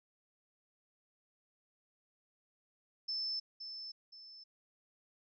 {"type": "tone with echo", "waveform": "sine", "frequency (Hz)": 5274, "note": "E8", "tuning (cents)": 0, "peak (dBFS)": -35, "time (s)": [3.08, 3.4], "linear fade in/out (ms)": 10, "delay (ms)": 520, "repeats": 2, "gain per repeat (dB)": -8, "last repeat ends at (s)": 4.44, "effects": []}